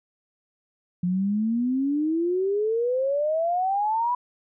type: exponential sweep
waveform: sine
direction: up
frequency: 174.61 to 994 Hz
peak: -21 dBFS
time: 1.03-4.15 s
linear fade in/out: 5 ms
effects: none